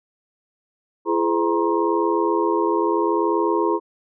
sine tone cluster, 338.7 / 419.4 / 507 / 944 / 1066 Hz, E4 / G#4 / B4 / A#5 / C6, +47 / +17 / +45 / +22 / +32 cents, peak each -21 / -22 / -28 / -24 / -27 dBFS, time 1.05-3.8 s, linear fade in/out 50 ms, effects none

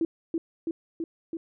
sine tone with echo, 329.6 Hz, E4, in tune, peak -22 dBFS, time 0.01-0.05 s, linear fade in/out 2 ms, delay 330 ms, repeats 4, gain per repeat -2 dB, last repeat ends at 1.37 s, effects none

